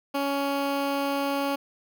15% pulse tone with notch filter, 279.5 Hz, C#4, 14 cents sharp, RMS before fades -27 dBFS, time 0.14-1.56 s, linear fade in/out 10 ms, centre 7500 Hz, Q 1.1, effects none

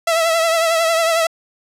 sawtooth tone with vibrato, 659.3 Hz, E5, in tune, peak -10 dBFS, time 0.07-1.27 s, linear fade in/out 5 ms, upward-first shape triangle, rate 11 Hz, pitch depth 53 cents each way, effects low-pass 12000 Hz 12 dB/octave

